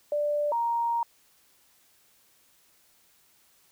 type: tone pair in turn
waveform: sine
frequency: 589 / 935 Hz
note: D5 / A#5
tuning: +5 / +5 cents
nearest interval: minor sixth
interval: 800 cents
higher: second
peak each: -24 dBFS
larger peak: neither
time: 0.12-0.52 / 0.52-1.03 s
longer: second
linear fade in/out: 2 ms
effects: white hiss -63 dBFS RMS until 3.71 s